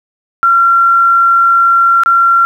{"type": "tone with dropouts", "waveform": "sine", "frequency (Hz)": 1369, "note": "F6", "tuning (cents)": -35, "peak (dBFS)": -5, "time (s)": [0.43, 2.45], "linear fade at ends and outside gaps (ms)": 0, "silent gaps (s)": [2.035, 2.06], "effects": ["7-bit"]}